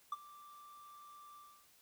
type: tone with ADSR envelope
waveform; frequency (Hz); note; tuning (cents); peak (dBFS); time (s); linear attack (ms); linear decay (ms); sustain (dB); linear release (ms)
triangle; 1174.7; D6; 0; -32; 0.12-1.67; 4; 30; -20; 290
effects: white hiss -67 dBFS RMS until 1.81 s